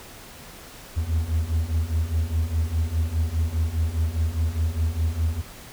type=beating tone pair; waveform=triangle; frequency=77.9 / 82.8 Hz; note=D#2 / E2; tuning=+3 / +8 cents; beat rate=4.9 Hz; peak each=-24 / -21 dBFS; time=0.96-5.42 s; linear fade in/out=20 ms; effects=pink hiss -43 dBFS RMS until 5.72 s